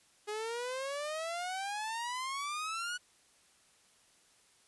sawtooth exponential sweep, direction up, 414 to 1480 Hz, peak -32 dBFS, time 0.27-2.98 s, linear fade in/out 20 ms, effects white hiss -66 dBFS RMS until 4.67 s + resampled to 24000 Hz

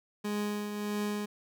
30% pulse tone with tremolo, 207.7 Hz, G#3, in tune, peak -27 dBFS, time 0.24-1.26 s, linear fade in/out 10 ms, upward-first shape triangle, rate 1.6 Hz, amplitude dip 50%, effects none

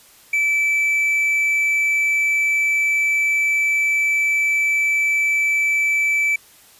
triangle tone, 2315 Hz, D7, 25 cents flat, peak -14 dBFS, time 0.33-6.36 s, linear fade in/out 5 ms, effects white hiss -49 dBFS RMS until 6.79 s + resampled to 32000 Hz

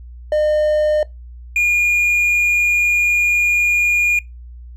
triangle tone pair in turn, 607 / 2428 Hz, D#5 / D#7, -43 / -43 cents, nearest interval 2 octaves, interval 2400 cents, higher second, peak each -11 dBFS, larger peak neither, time 0.32-1.03 / 1.56-4.19 s, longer second, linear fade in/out 2 ms, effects noise-tail reverb RT60 0.2 s tail -22 dB re dry + added 60 Hz sine -33 dBFS peak until 4.76 s

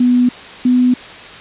sine tone pair in turn, 246.9 / 249.6 Hz, B3 / B3, 0 / +19 cents, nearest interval unison, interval 19 cents, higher second, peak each -8 dBFS, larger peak neither, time 0-0.29 / 0.65-0.94 s, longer neither, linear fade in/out 5 ms, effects white hiss -33 dBFS RMS until 1.4 s + resampled to 8000 Hz

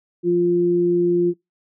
sine tone pair together, 174.61 / 349.2 Hz, F3 / F4, 0 / 0 cents, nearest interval octave, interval 1200 cents, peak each -24 / -15 dBFS, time 0.23-1.34 s, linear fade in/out 50 ms, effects noise-tail reverb RT60 0.2 s tail -24 dB re dry

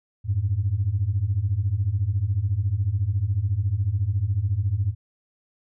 sine beating tone pair, 91.1 / 105.1 Hz, F#2 / G#2, -26 / +21 cents, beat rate 14 Hz, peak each -24 / -22 dBFS, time 0.24-4.95 s, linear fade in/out 50 ms, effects tanh soft clip ceiling -13 dBFS

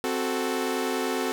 sawtooth chord, F# diminished, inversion second, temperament equal, 261.6 / 370 / 440 Hz, C4 / F#4 / A4, 0 / 0 / 0 cents, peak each -26 dBFS, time 0.04-1.32 s, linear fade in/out 0 ms, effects none

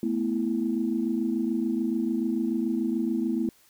sine chord, A suspended second, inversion none, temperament equal, 220 / 246.9 / 329.6 Hz, A3 / B3 / E4, 0 / 0 / 0 cents, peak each -28 dBFS, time 0.03-3.49 s, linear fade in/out 2 ms, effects tanh soft clip ceiling -14 dBFS + white hiss -60 dBFS RMS until 3.69 s

